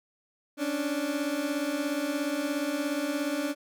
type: beating tone pair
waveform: 30% pulse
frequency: 277.2 / 294.2 Hz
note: C#4 / D4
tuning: 0 / +3 cents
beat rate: 17 Hz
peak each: -30 / -27 dBFS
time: 0.57-3.55 s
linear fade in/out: 50 ms
effects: none